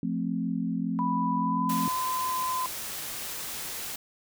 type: chord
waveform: sine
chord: F major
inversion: none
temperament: equal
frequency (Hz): 174.61 / 220 / 261.6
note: F3 / A3 / C4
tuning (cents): 0 / 0 / 0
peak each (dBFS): -31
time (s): 0.03-1.88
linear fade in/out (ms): 2
type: tone with pitch glide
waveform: sine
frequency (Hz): 987.8 to 1022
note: B5 to C6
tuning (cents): 0 to -41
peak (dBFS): -27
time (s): 0.99-2.66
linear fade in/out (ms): 0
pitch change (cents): +59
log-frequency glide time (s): 1.36-1.97
type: noise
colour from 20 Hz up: white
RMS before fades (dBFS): -36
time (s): 1.69-3.96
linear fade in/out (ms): 5
effects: none